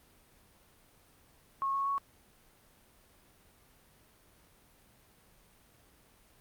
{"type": "tone with pitch steps", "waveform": "sine", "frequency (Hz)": [1091, 1101.1, 1111.4], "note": ["C#6", "C#6", "C#6"], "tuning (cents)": [-28, -12, 4], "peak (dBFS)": -29, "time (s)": [1.62, 1.98], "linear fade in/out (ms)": 0, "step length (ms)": 120, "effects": ["pink hiss -63 dBFS RMS until 6.4 s", "Opus 32 kbps"]}